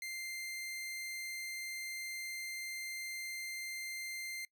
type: tone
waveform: sawtooth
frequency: 2093 Hz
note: C7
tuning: in tune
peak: -37 dBFS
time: 0.02-4.45 s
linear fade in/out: 2 ms
effects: noise-tail reverb RT60 0.1 s tail -22 dB re dry